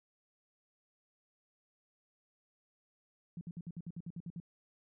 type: tone bursts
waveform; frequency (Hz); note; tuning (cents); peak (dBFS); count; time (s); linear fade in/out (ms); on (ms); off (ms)
sine; 170.6; F3; -40; -40; 11; 3.37-4.401; 2; 41; 58
effects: none